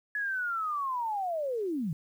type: linear sweep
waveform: sine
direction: down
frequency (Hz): 1707 to 142.1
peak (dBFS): -29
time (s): 0.15-1.93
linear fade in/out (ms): 2
effects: 10-bit